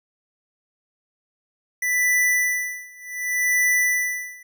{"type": "tone with tremolo", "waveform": "square", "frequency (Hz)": 1982, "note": "B6", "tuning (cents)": 6, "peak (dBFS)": -17, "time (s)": [1.82, 4.43], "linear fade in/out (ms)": 5, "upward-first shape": "sine", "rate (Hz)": 0.67, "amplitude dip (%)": 95, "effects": []}